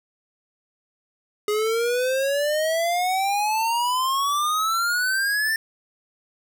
square exponential sweep, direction up, 414.4 to 1800 Hz, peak -21 dBFS, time 1.48-5.56 s, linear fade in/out 2 ms, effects none

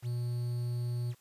triangle tone with quantisation, 121 Hz, B2, 35 cents flat, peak -29 dBFS, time 0.02-1.15 s, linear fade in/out 50 ms, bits 9, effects white hiss -66 dBFS RMS until 1.2 s + resampled to 32000 Hz

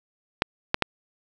clicks, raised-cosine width 0.3 ms, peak -3 dBFS, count 3, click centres 0.421 / 0.744 / 0.823 s, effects none

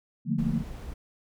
sine chord, Bb major seventh, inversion first, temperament equal, 146.83 / 174.61 / 220 / 233.1 Hz, D3 / F3 / A3 / Bb3, 0 / 0 / 0 / 0 cents, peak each -30 dBFS, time 0.25-0.64 s, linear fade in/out 50 ms
brown noise, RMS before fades -38 dBFS, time 0.38-0.94 s, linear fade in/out 10 ms
effects none

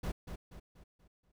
brown noise with echo, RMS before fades -36 dBFS, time 0.03-0.12 s, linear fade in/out 10 ms, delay 240 ms, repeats 5, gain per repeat -7 dB, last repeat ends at 1.32 s, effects none

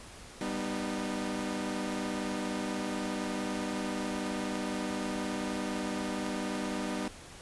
sawtooth chord, G augmented, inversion none, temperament equal with one note detuned, 196 / 246.9 / 306 Hz, G3 / B3 / D#4, 0 / 0 / -29 cents, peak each -33 dBFS, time 0.41-7.08 s, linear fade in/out 2 ms, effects pink hiss -49 dBFS RMS until 7.41 s + resampled to 24000 Hz

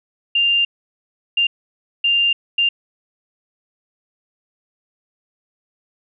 sine tone bursts at uneven times, 2794 Hz, F7, in tune, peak -13 dBFS, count 4, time 0.35-0.65 / 1.37-1.47 / 2.04-2.33 / 2.58-2.69 s, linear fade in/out 5 ms, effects none

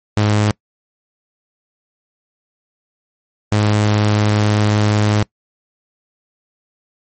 sawtooth tone pair in turn, 105.3 / 105.3 Hz, G#2 / G#2, +24 / +24 cents, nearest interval unison, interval 0 cents, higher neither, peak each -8 dBFS, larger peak neither, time 0.17-0.51 / 3.52-5.23 s, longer second, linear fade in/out 0 ms, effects noise-tail reverb RT60 0.1 s tail -24 dB re dry + MP3 32 kbps

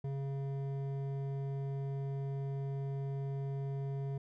sine tone with hard clipping, 137.6 Hz, C#3, 12 cents flat, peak -37 dBFS, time 0.04-4.18 s, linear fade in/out 5 ms, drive 10 dB, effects none

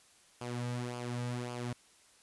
sawtooth tone with flanger, 122 Hz, B2, 21 cents flat, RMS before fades -38 dBFS, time 0.41-1.73 s, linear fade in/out 5 ms, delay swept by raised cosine 0.51 to 2.91 ms, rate 1.8 Hz, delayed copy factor -0.6, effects white hiss -63 dBFS RMS until 2.22 s + resampled to 24000 Hz

